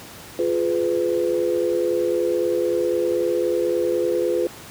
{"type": "chord", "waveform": "sine", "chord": "F diminished", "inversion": "none", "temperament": "just", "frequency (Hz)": [349.2, 419.1, 502.9], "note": ["F4", "Ab4", "Cb5"], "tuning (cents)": [0, 16, 31], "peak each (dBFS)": [-22, -25, -22], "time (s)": [0.39, 4.47], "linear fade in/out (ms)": 2, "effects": ["pink hiss -40 dBFS RMS until 4.7 s", "high-pass 80 Hz 12 dB/octave"]}